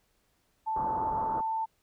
sine tone with pitch glide, 880 to 889.7 Hz, A5 to A5, 0 to +19 cents, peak -28 dBFS, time 0.66-1.66 s, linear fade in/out 20 ms, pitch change +19 cents, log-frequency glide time 1.08-1.52 s
white low-pass noise, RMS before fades -38 dBFS, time 0.76-1.41 s, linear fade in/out 2 ms, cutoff 1200 Hz, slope 48 dB/octave
effects pink hiss -72 dBFS RMS until 1.82 s

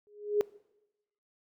sine tone with exponential growth, 415.3 Hz, G#4, in tune, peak -20 dBFS, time 0.07-0.41 s, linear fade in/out 0 ms, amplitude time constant 72 ms, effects noise-tail reverb RT60 0.9 s tail -21 dB re dry

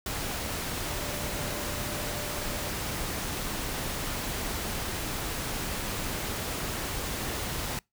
sine tone in noise, 590 Hz, D5, 8 cents sharp, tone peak -42 dBFS, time 0.86-2.7 s, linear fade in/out 2 ms, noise pink, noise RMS -33 dBFS, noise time 0.06-7.79 s, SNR -12 dB, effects noise-tail reverb RT60 0.2 s tail -26 dB re dry

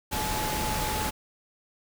sine tone in noise, 858 Hz, A5, 44 cents flat, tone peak -32 dBFS, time 0.11-1.11 s, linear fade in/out 20 ms, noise pink, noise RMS -30 dBFS, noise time 0.11-1.11 s, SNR -5 dB, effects none

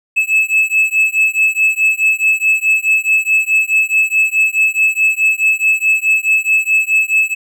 triangle beating tone pair, 2600 / 2604.7 Hz, E7 / E7, -24 / -21 cents, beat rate 4.7 Hz, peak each -12 dBFS, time 0.16-7.35 s, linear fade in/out 20 ms, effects none

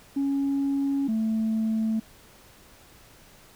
sine tone pair in turn, 277.2 / 221 Hz, C#4 / A3, 0 / +8 cents, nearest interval major third, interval 392 cents, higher first, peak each -21 dBFS, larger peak neither, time 0.16-1.08 / 1.08-2 s, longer neither, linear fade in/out 10 ms, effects tanh soft clip ceiling -20 dBFS + pink hiss -53 dBFS RMS until 3.55 s

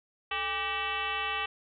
sine tone with frequency modulation, 1916 Hz, A#6, 47 cents sharp, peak -29 dBFS, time 0.31-1.46 s, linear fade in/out 5 ms, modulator 370 Hz, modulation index 3.3, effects none

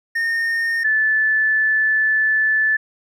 triangle / sine tone pair in turn, 1833 / 1744.9 Hz, A#6 / A6, -30 / -15 cents, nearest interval minor second, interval 85 cents, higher first, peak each -16 / -14 dBFS, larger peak second, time 0.15-0.84 / 0.84-2.77 s, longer second, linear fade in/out 10 ms, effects none

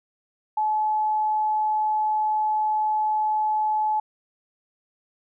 sine tone, 858 Hz, A5, 44 cents flat, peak -20 dBFS, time 0.57-4 s, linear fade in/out 5 ms, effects none

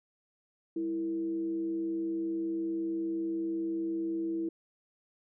sine tone with frequency modulation, 329.6 Hz, E4, in tune, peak -30 dBFS, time 0.76-4.49 s, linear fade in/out 5 ms, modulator 131 Hz, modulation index 0.31, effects none

